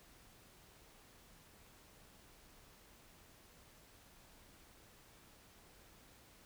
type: silence
effects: pink hiss -63 dBFS RMS until 6.45 s